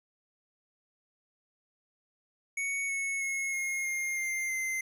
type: tone with pitch steps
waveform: square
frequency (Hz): 2226 / 2200 / 2175 / 2150 / 2125 / 2101 / 2077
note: C#7 / C#7 / C#7 / C7 / C7 / C7 / C7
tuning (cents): +7 / -14 / -33 / +47 / +26 / +7 / -13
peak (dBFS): -31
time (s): 2.57-4.81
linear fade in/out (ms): 5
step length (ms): 320
effects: resampled to 32000 Hz + 12-bit